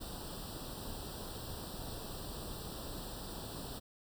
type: noise with comb filter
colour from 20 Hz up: pink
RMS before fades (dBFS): -44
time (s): 0-3.8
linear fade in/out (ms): 20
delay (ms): 0.23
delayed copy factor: +0.95
effects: none